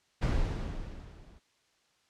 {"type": "noise with level ramp", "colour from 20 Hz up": "brown", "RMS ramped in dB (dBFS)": [-25, -55], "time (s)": [0.21, 1.4], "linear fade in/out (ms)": 20, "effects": ["white hiss -70 dBFS RMS until 2.09 s", "low-pass 6000 Hz 12 dB/octave"]}